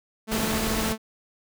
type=tone with tremolo; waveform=sawtooth; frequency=220 Hz; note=A3; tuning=in tune; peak=-21 dBFS; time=0.27-0.98 s; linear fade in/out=50 ms; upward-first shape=triangle; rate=14 Hz; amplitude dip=40%
type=noise; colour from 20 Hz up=pink; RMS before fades=-28 dBFS; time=0.31-0.93 s; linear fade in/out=10 ms
effects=none